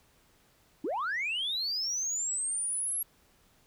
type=linear sweep; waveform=sine; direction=up; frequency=253.3 to 11380 Hz; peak=-28 dBFS; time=0.84-3.03 s; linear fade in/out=5 ms; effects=tanh soft clip ceiling -27 dBFS + pink hiss -65 dBFS RMS until 3.66 s